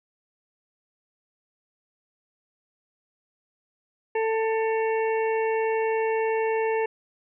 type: harmonic tone with a mistuned harmonic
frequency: 444.6 Hz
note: A4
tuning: 18 cents sharp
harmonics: 1 / 2 / 4 / 5 / 6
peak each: -23 / -29 / -35 / -37 / -39 dBFS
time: 4.15-6.86 s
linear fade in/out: 5 ms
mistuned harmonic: 6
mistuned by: +39 cents
effects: none